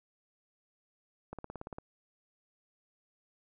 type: click train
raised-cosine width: 1 ms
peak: -27 dBFS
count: 9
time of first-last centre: 1.33-1.785 s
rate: 17.6 Hz
effects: none